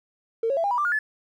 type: tone with pitch steps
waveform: triangle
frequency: 454.9 / 550.4 / 666 / 805.9 / 975.1 / 1179.9 / 1427.6 / 1727.4 Hz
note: A#4 / C#5 / E5 / G5 / B5 / D6 / F6 / A6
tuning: -42 / -12 / +18 / +48 / -22 / +8 / +38 / -32 cents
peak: -17 dBFS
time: 0.43-0.99 s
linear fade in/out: 5 ms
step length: 70 ms
effects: tanh soft clip ceiling -19 dBFS